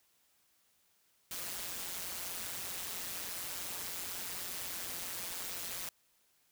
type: noise with amplitude modulation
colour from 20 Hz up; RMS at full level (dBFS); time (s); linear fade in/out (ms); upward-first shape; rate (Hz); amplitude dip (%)
white; -38; 1.31-5.89; 2; sine; 179; 70
effects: white hiss -72 dBFS RMS until 6.51 s